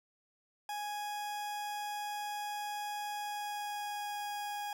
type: tone with pitch glide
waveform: 40% pulse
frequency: 830.6 to 824.9 Hz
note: G#5 to G#5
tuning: 0 to -12 cents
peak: -36 dBFS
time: 0.69-4.73 s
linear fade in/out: 2 ms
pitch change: -12 cents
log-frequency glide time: 3.12-4.32 s
effects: none